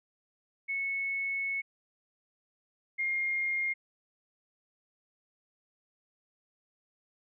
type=tone pair in turn; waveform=sine; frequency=2202 / 2127 Hz; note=C#7 / C7; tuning=-12 / +28 cents; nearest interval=minor second; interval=60 cents; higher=first; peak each=-30 / -28 dBFS; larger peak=second; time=0.68-1.62 / 2.98-3.74 s; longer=first; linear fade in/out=20 ms; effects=none